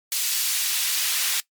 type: noise with high-pass filter sweep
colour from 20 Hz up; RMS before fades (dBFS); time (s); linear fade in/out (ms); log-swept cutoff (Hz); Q
pink; -24; 0.12-1.4; 0; 3800 to 2400; 0.72
effects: noise-tail reverb RT60 0.1 s tail -19 dB re dry + MP3 96 kbps